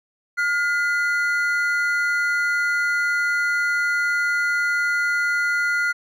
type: tone pair together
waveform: triangle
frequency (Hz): 1424.1 / 2014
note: F6 / B6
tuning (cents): +33 / +33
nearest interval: tritone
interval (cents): 600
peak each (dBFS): -18 / -23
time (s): 0.37-5.93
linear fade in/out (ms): 20
effects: none